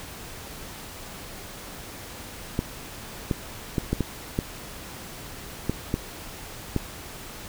clicks, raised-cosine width 3 ms, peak -10 dBFS, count 9, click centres 2.591 / 3.312 / 3.782 / 3.93 / 4.007 / 4.389 / 5.696 / 5.941 / 6.763 s, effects pink hiss -40 dBFS RMS until 7.48 s

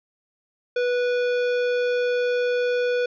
sine tone with hard clipping, 490.8 Hz, B4, 11 cents flat, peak -22 dBFS, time 0.76-3.06 s, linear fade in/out 5 ms, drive 14 dB, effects resampled to 16000 Hz

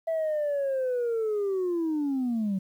sine linear sweep, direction down, 660 to 185.4 Hz, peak -23 dBFS, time 0.07-2.59 s, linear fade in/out 10 ms, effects tanh soft clip ceiling -23 dBFS + 10-bit

